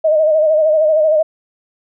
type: tone with vibrato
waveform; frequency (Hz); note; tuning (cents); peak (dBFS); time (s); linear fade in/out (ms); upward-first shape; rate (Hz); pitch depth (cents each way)
sine; 622.3; D#5; 0; -9; 0.04-1.23; 10; sine; 13; 57
effects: none